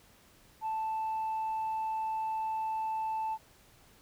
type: tone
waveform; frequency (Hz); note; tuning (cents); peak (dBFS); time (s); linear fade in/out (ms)
sine; 880; A5; 0; -29; 0.61-3.38; 50
effects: tanh soft clip ceiling -29 dBFS + pink hiss -61 dBFS RMS until 4.01 s